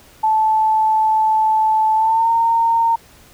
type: tone with pitch glide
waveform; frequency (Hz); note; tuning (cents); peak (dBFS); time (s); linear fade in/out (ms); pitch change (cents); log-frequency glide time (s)
sine; 873 to 918; A5 to A#5; -14 to -27; -12; 0.23-2.96; 10; +87; 1.95-2.3
effects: pink hiss -47 dBFS RMS until 3.33 s